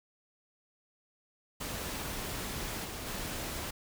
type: noise with level steps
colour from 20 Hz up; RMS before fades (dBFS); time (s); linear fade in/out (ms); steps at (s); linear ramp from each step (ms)
pink; -38 / -41 / -38; 1.6-3.71; 10; 2.84 / 3.06; 10
effects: none